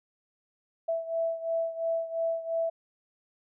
sine beating tone pair, 659.3 / 662.2 Hz, E5 / E5, 0 / +8 cents, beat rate 2.9 Hz, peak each -29 / -33 dBFS, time 0.88-2.7 s, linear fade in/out 10 ms, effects none

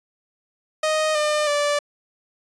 sawtooth tone with pitch steps, 622.3 / 602.5 / 583.3 Hz, D#5 / D5 / D5, 0 / +44 / -12 cents, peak -15 dBFS, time 0.83-1.79 s, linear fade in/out 5 ms, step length 320 ms, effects resampled to 22050 Hz

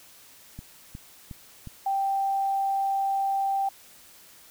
click train, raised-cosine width 5 ms, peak -26 dBFS, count 4, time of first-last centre 0.59-1.673 s, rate 2.77 Hz
sine tone, 784 Hz, G5, in tune, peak -23 dBFS, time 1.86-3.69 s, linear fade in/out 5 ms
effects white hiss -52 dBFS RMS until 4.5 s

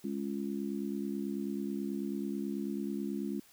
harmonic tone, 69.2 Hz, C#2, 2 cents flat, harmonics 3 / 4 / 5, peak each -36 / -38 / -40 dBFS, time 0.04-3.4 s, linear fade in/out 5 ms, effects white hiss -61 dBFS RMS until 3.52 s

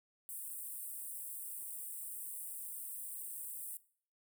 pink high-pass noise, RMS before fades -45 dBFS, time 0.29-3.77 s, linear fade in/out 0 ms, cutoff 8200 Hz, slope 96 dB/octave, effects noise-tail reverb RT60 0.5 s tail -19 dB re dry

